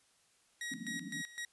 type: tone with tremolo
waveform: sawtooth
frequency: 1900 Hz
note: A#6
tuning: 33 cents sharp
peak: -35 dBFS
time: 0.61-1.45 s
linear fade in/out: 2 ms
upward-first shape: square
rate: 3.9 Hz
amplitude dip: 80%
type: band-pass noise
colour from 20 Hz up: pink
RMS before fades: -45 dBFS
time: 0.71-1.22 s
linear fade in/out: 10 ms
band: 160 to 290 Hz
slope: 96 dB/octave
effects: white hiss -70 dBFS RMS until 1.52 s + resampled to 24000 Hz